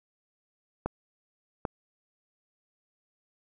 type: clicks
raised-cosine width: 1 ms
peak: -15 dBFS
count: 2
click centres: 0.86 / 1.652 s
effects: none